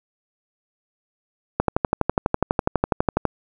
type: click train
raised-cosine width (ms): 1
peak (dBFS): -3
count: 21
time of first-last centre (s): 1.6-3.253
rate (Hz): 12.1
effects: none